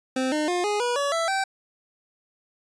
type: tone with pitch steps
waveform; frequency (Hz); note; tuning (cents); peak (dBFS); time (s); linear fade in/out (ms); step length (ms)
25% pulse; 260 / 303.9 / 355.2 / 415.1 / 485.2 / 567.1 / 662.8 / 774.6; C4 / D#4 / F4 / G#4 / B4 / C#5 / E5 / G5; -11 / -41 / +29 / -1 / -31 / +39 / +9 / -21; -19; 0.16-1.44; 5; 160
effects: resampled to 22050 Hz